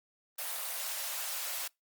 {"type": "high-pass noise", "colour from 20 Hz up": "white", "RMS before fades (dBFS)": -37, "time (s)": [0.38, 1.68], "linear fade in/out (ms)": 10, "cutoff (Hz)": 510, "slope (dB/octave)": 96, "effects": ["noise-tail reverb RT60 0.2 s tail -26 dB re dry", "Opus 32 kbps"]}